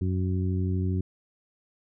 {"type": "harmonic tone", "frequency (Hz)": 92.5, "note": "F#2", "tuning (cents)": 0, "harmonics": [1, 2, 3, 4], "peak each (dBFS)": [-25, -31, -35, -37], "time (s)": [0.01, 1.01], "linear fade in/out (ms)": 5, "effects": []}